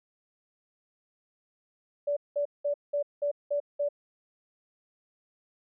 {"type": "tone bursts", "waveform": "sine", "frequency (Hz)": 578, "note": "D5", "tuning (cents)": -28, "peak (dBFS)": -25, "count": 7, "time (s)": [2.07, 3.889], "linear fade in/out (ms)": 10, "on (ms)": 97, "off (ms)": 190, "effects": []}